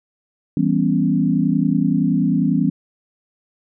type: chord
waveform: sine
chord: C# half-diminished seventh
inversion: first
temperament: equal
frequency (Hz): 164.81 / 196 / 246.9 / 277.2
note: E3 / G3 / B3 / C#4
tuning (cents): 0 / 0 / 0 / 0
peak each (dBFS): -20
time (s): 0.57-2.7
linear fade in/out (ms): 2
effects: none